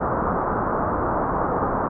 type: low-pass noise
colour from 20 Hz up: white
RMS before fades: -23 dBFS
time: 0-1.89 s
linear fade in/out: 20 ms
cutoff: 1300 Hz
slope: 48 dB/octave
effects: none